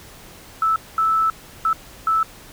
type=tone bursts at uneven times; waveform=sine; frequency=1313 Hz; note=E6; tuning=7 cents flat; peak=-15 dBFS; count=4; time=0.62-0.76 / 0.98-1.3 / 1.65-1.73 / 2.07-2.23 s; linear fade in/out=2 ms; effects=pink hiss -43 dBFS RMS until 2.52 s